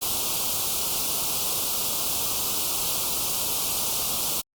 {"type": "band-stop noise", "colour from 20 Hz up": "white", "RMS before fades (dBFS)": -26, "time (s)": [0.01, 4.42], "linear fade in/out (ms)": 20, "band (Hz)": [1300, 2600], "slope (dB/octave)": 48, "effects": ["Opus 48 kbps"]}